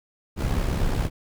brown noise with amplitude modulation, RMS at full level -21 dBFS, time 0.36-1.1 s, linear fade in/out 50 ms, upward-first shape sine, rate 68.2 Hz, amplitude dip 55%, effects none

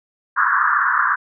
white band-pass noise, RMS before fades -17 dBFS, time 0.36-1.16 s, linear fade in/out 20 ms, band 1000 to 1700 Hz, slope 96 dB/octave, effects none

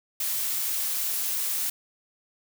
blue noise, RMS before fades -28 dBFS, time 0.2-1.7 s, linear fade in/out 5 ms, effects none

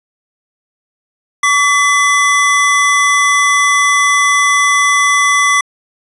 square tone pair together, 1140 / 2012 Hz, C#6 / B6, +48 / +32 cents, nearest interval minor seventh, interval 984 cents, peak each -12 dBFS, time 1.43-5.61 s, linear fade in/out 5 ms, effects resampled to 24000 Hz

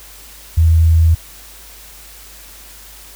sine tone, 81.6 Hz, E2, 17 cents flat, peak -7 dBFS, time 0.57-1.15 s, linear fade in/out 10 ms, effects added 50 Hz sine -42 dBFS peak until 3.15 s + white hiss -39 dBFS RMS until 3.15 s

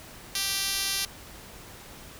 5% pulse tone with band-pass filter, 392 Hz, G4, in tune, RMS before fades -29 dBFS, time 0.35-1.05 s, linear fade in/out 2 ms, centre 7900 Hz, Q 1.2, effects pink hiss -46 dBFS RMS until 2.19 s

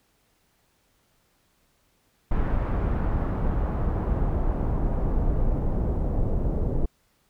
brown noise with low-pass filter sweep, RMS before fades -24 dBFS, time 2.31-6.86 s, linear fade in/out 5 ms, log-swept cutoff 1500 to 540 Hz, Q 1.1, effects pink hiss -67 dBFS RMS until 7.29 s

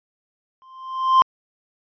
triangle tone with exponential growth, 1046 Hz, C6, 1 cent flat, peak -6 dBFS, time 0.62-1.22 s, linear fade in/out 0 ms, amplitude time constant 130 ms, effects resampled to 11025 Hz

